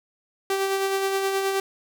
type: tone with tremolo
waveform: sawtooth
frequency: 389 Hz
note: G4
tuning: 13 cents flat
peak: -17 dBFS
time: 0.5-1.6 s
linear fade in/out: 2 ms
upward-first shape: sine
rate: 9.5 Hz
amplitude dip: 35%
effects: none